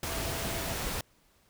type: tone in noise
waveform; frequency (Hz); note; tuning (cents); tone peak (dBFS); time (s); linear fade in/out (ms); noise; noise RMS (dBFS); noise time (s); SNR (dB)
sine; 665; E5; +15; -42; 0.07-0.73; 2; pink; -34; 0.03-1.01; -11
effects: pink hiss -66 dBFS RMS until 1.49 s